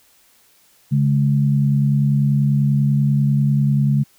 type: tone pair together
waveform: sine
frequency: 141.38 / 211.6 Hz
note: C#3 / G#3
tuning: +34 / +33 cents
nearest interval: perfect fifth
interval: 699 cents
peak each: -14 / -20 dBFS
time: 0.91-4.04 s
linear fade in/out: 20 ms
effects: white hiss -55 dBFS RMS until 4.18 s